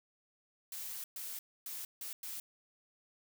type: noise bursts at uneven times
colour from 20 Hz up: blue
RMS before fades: -43 dBFS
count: 5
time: 0.72-1.04 / 1.16-1.39 / 1.66-1.85 / 2.01-2.13 / 2.23-2.4 s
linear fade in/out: 2 ms
effects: none